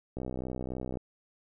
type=click train; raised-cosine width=2 ms; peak=-23 dBFS; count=52; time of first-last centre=0.17-0.972 s; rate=63.6 Hz; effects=none